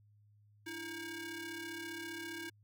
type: ring-modulated tone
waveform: sawtooth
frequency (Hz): 637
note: D#5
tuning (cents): +41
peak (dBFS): -35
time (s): 0.66-2.5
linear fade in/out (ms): 10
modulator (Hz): 973
effects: added 104 Hz sine -63 dBFS peak until 2.63 s